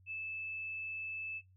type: tone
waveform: sine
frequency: 2623 Hz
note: E7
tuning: 9 cents flat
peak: -38 dBFS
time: 0.06-1.42 s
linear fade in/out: 50 ms
effects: noise-tail reverb RT60 0.2 s tail -18 dB re dry + added 93 Hz sine -61 dBFS peak until 1.56 s